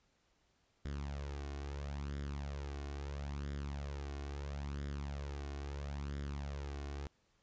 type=tone with flanger; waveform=sawtooth; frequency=71 Hz; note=C#2; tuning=42 cents sharp; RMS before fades=-42 dBFS; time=0.85-7.07 s; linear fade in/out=0 ms; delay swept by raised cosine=0.57 to 2.77 ms; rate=0.75 Hz; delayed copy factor=+0.6; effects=pink hiss -75 dBFS RMS until 7.42 s + resampled to 16000 Hz